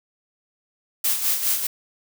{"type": "noise with tremolo", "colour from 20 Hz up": "blue", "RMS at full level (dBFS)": -20, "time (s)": [1.04, 1.67], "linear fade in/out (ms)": 5, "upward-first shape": "sine", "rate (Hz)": 4.9, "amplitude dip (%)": 60, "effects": []}